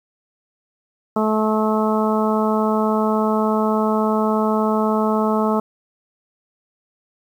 harmonic tone, 216.5 Hz, A3, 28 cents flat, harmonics 1 / 2 / 3 / 4 / 5 / 6, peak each -19 / -22 / -24 / -25 / -26 / -27 dBFS, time 1.16-5.6 s, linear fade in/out 5 ms, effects 8-bit

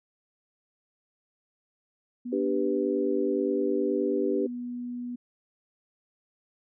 sine tone, 244.2 Hz, B3, 19 cents flat, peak -32 dBFS, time 2.25-5.16 s, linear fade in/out 10 ms
sine chord, G major, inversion second, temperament equal, 293.7 / 392 / 493.9 Hz, D4 / G4 / B4, 0 / 0 / 0 cents, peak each -29 / -27 / -31 dBFS, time 2.32-4.47 s, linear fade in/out 10 ms
effects none

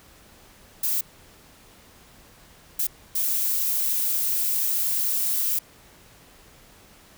violet noise bursts at uneven times, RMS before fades -24 dBFS, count 3, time 0.83-1.01 / 2.79-2.87 / 3.15-5.59 s, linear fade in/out 5 ms, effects pink hiss -52 dBFS RMS until 7.17 s

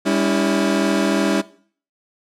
30% pulse tone cluster, 200 / 283.1 / 326 Hz, G3 / C#4 / E4, +35 / +37 / -19 cents, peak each -18 dBFS, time 0.05-1.42 s, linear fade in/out 20 ms, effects noise-tail reverb RT60 0.5 s tail -19 dB re dry + low-pass 9000 Hz 12 dB/octave

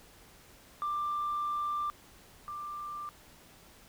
sine tone pair in turn, 1184 / 1184 Hz, D6 / D6, +14 / +14 cents, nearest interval unison, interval 0 cents, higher neither, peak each -29 / -37 dBFS, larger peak first, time 0.82-1.9 / 2.48-3.09 s, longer first, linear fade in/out 0 ms, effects tanh soft clip ceiling -27 dBFS + pink hiss -57 dBFS RMS until 3.88 s

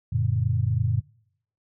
sine chord, Gb augmented, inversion none, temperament just, 92.5 / 115.62 / 144.53 Hz, Gb2 / Bb2 / D3, 0 / -14 / -27 cents, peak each -26 / -23 / -28 dBFS, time 0.12-1.01 s, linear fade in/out 10 ms, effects noise-tail reverb RT60 0.7 s tail -24 dB re dry

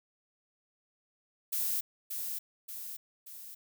violet noise with echo, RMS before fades -32 dBFS, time 1.52-1.81 s, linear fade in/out 10 ms, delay 580 ms, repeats 3, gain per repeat -5 dB, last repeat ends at 3.55 s, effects none

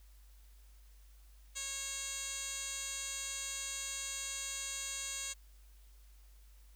10% pulse tone with band-pass filter, 547 Hz, C#5, 23 cents flat, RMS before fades -41 dBFS, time 1.55-5.34 s, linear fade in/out 20 ms, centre 6200 Hz, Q 4.1, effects added 50 Hz sine -56 dBFS peak until 6.75 s + white hiss -69 dBFS RMS until 6.75 s

